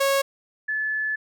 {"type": "tone pair in turn", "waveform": ["sawtooth", "sine"], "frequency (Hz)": [550, 1729.6], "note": ["C#5", "A6"], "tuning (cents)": [-14, -30], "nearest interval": "octave + minor sixth", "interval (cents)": 1984, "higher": "second", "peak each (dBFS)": [-15, -23], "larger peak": "first", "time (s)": [[0, 0.22], [0.68, 1.16]], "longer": "second", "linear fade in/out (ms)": 10, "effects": []}